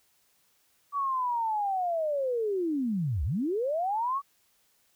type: linear two-way sweep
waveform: sine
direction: down then up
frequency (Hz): 1149 to 62.4 to 1149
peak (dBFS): -26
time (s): 0.92-4.22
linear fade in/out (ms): 50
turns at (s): 3.24
effects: white hiss -68 dBFS RMS until 4.95 s